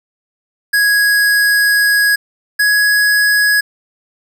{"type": "tone pair in turn", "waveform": "square", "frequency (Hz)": [1661.2, 1671.8], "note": ["G#6", "G#6"], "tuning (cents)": [0, 11], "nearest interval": "unison", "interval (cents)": 11, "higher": "second", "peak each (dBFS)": -10, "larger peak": "neither", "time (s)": [[0.73, 2.16], [2.59, 3.61]], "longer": "first", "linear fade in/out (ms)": 10, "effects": []}